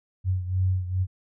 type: beating tone pair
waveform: sine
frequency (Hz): 92.3 / 94.7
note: F#2 / F#2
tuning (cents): -4 / +41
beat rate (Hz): 2.4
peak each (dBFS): -23 / -28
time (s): 0.24-1.07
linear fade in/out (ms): 50
effects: none